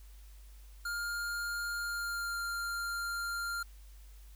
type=tone with pitch glide; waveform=square; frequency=1408 to 1393.4 Hz; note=F6 to F6; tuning=+14 to -4 cents; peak=-35 dBFS; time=0.85-3.63 s; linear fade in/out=5 ms; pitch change=-18 cents; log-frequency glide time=1.78-2.39 s; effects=added 50 Hz sine -50 dBFS peak until 4.35 s + white hiss -64 dBFS RMS until 4.35 s